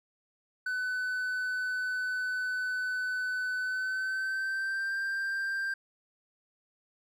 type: tone with pitch glide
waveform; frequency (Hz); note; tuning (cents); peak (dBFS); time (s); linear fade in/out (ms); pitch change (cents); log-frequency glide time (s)
triangle; 1504 to 1581.5; F#6 to G6; +28 to +15; -28; 0.66-5.74; 5; +87; 3.59-4.96
effects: none